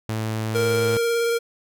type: tone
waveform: sawtooth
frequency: 110 Hz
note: A2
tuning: in tune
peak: -20 dBFS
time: 0.09-0.97 s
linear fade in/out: 0 ms
type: tone with vibrato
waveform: square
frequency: 466.2 Hz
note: A#4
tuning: in tune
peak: -20 dBFS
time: 0.54-1.39 s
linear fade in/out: 20 ms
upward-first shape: triangle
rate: 18 Hz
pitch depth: 16 cents each way
effects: none